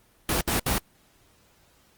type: noise bursts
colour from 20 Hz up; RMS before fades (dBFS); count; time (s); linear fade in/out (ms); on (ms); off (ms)
pink; -24; 3; 0.29-0.782; 2; 120; 66
effects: pink hiss -61 dBFS RMS until 1.97 s + Opus 24 kbps